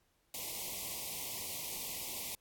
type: band-stop noise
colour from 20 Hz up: white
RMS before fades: -41 dBFS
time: 0.34-2.35 s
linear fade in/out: 2 ms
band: 1100 to 2000 Hz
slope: 96 dB/octave
effects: pink hiss -75 dBFS RMS until 2.4 s + AAC 64 kbps